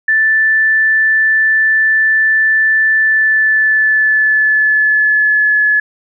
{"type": "tone with pitch glide", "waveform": "sine", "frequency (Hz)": [1760, 1708.9], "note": ["A6", "G#6"], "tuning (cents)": [0, 49], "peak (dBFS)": -8, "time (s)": [0.08, 5.8], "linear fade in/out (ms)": 5, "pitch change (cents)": -51, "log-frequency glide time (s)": [2.96, 5.62], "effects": []}